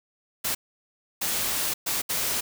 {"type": "noise bursts at uneven times", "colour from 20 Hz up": "white", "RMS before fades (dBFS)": -27, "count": 4, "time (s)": [[0.44, 0.55], [1.21, 1.74], [1.86, 2.02], [2.09, 2.41]], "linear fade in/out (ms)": 10, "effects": []}